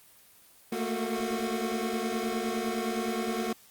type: tone cluster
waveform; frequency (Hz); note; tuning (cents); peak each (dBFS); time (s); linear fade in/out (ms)
25% pulse; 220.2 / 229.9 / 365; A3 / A#3 / F#4; +2 / -24 / -24; -30; 0.72-3.53; 5
effects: white hiss -57 dBFS RMS until 3.7 s + Opus 24 kbps